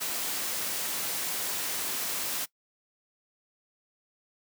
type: noise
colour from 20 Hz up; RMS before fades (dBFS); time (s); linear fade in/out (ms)
white; -32; 0-2.46; 20
effects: noise-tail reverb RT60 0.1 s tail -21 dB re dry + high-pass 150 Hz 12 dB/octave